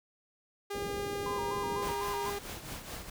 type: tone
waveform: sawtooth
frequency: 404.5 Hz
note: G#4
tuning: 46 cents flat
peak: -31 dBFS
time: 0.7-2.39 s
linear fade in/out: 10 ms
type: low-pass noise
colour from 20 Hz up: white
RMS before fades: -42 dBFS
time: 0.73-1.93 s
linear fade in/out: 20 ms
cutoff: 550 Hz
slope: 96 dB/octave
type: tone with vibrato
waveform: sine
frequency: 981 Hz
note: B5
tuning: 12 cents flat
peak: -35 dBFS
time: 1.26-2.3 s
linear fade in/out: 2 ms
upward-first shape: square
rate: 4 Hz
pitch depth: 70 cents each way
type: noise with tremolo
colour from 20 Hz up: pink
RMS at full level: -40 dBFS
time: 1.82-3.1 s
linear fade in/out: 5 ms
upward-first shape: triangle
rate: 4.7 Hz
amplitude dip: 65%
effects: none